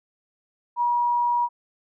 sine tone, 960 Hz, B5, 49 cents flat, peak -19 dBFS, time 0.76-1.49 s, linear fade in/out 50 ms, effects none

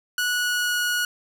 sawtooth tone with pitch glide, 1468 to 1455.3 Hz, F#6 to F#6, -14 to -29 cents, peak -18 dBFS, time 0.18-1.05 s, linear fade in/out 2 ms, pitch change -15 cents, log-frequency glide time 0.31-0.79 s, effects none

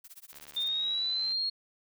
blue noise with tremolo, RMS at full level -47 dBFS, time 0.04-0.68 s, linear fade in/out 5 ms, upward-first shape sine, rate 16 Hz, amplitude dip 100%
click train, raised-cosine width 0.2 ms, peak -33 dBFS, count 73, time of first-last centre 0.33-1.32 s, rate 72.7 Hz
sine linear sweep, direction up, 3603 to 4304 Hz, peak -28 dBFS, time 0.56-1.5 s, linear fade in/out 10 ms
effects none

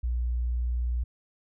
sine tone, 60.2 Hz, B1, 44 cents flat, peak -25 dBFS, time 0.03-1.04 s, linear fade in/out 10 ms, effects none

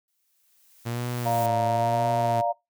blue noise with exponential growth, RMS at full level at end -36 dBFS, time 0.08-1.46 s, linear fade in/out 1 ms, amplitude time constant 300 ms
sawtooth tone with vibrato, 116.54 Hz, A#2, in tune, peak -24 dBFS, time 0.85-2.42 s, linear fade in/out 20 ms, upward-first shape sine, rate 1 Hz, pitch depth 82 cents each way
sine chord, Bb major, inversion first, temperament equal, 587.3 / 698.5 / 932.3 Hz, D5 / F5 / Bb5, 0 / 0 / 0 cents, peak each -28 / -24 / -29 dBFS, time 1.25-2.53 s, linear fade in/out 20 ms
effects noise-tail reverb RT60 0.2 s tail -22 dB re dry

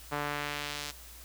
sawtooth tone with band-pass filter sweep, 146.1 Hz, D3, 9 cents flat, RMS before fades -36 dBFS, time 0.11-0.92 s, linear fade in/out 20 ms, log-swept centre 1100 to 5500 Hz, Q 0.9, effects added 60 Hz sine -51 dBFS peak until 1.24 s + white hiss -51 dBFS RMS until 1.24 s

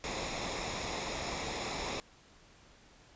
pink noise with comb filter, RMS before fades -37 dBFS, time 0.04-2 s, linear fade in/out 0 ms, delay 0.66 ms, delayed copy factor -0.55, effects pink hiss -60 dBFS RMS until 3.15 s + resampled to 16000 Hz

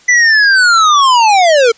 square linear sweep, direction down, 2000 to 440 Hz, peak -6 dBFS, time 0.08-1.72 s, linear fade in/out 10 ms, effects white hiss -44 dBFS RMS until 1.77 s + resampled to 16000 Hz

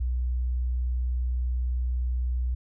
sine tone, 61.74 Hz, B1, in tune, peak -24 dBFS, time 0-2.55 s, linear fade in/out 10 ms, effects none

